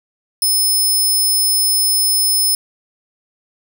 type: tone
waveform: 5% pulse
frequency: 5200 Hz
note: E8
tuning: 24 cents flat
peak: -7 dBFS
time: 0.42-2.55 s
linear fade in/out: 2 ms
effects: none